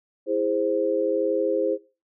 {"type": "chord", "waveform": "sine", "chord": "E augmented", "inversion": "none", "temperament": "equal with one note detuned", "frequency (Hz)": [329.6, 411, 523.3], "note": ["E4", "G#4", "B#4"], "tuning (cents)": [0, -18, 0], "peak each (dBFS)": [-27, -26, -24], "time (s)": [0.26, 1.78], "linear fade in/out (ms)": 50, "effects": ["noise-tail reverb RT60 0.3 s tail -18 dB re dry"]}